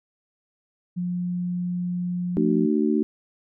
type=tone; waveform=sine; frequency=177.8 Hz; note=F3; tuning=31 cents sharp; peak=-24 dBFS; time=0.96-2.67 s; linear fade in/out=20 ms
type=harmonic tone; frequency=75.3 Hz; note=D2; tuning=44 cents sharp; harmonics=3 / 4 / 5; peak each=-22 / -23 / -25 dBFS; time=2.37-3.03 s; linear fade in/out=0 ms
effects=none